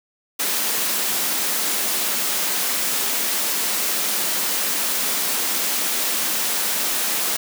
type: high-pass noise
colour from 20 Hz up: white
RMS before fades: -22 dBFS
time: 0.39-7.37 s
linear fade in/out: 10 ms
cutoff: 170 Hz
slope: 96 dB/octave
effects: none